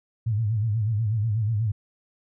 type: tone with vibrato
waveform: sine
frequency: 108.9 Hz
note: A2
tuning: 17 cents flat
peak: -21 dBFS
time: 0.26-1.72 s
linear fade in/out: 10 ms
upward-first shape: sine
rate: 8.2 Hz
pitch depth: 120 cents each way
effects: none